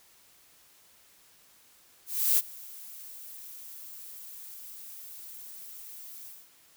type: noise with ADSR envelope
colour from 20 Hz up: violet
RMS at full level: -22 dBFS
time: 2.06-6.5 s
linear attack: 320 ms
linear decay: 32 ms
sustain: -23 dB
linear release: 230 ms
effects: white hiss -60 dBFS RMS until 6.76 s